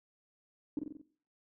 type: tone with echo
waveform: sine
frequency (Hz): 293.7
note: D4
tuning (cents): 0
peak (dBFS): -29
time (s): 0.77-0.79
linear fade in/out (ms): 2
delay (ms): 45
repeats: 5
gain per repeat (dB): -4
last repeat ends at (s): 1.015
effects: noise-tail reverb RT60 0.5 s tail -19 dB re dry + tanh soft clip ceiling -25 dBFS